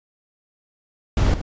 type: noise with echo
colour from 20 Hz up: brown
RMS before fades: -17 dBFS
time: 1.17-1.34 s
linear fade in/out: 2 ms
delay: 75 ms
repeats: 1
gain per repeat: -11 dB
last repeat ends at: 1.415 s
effects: resampled to 16000 Hz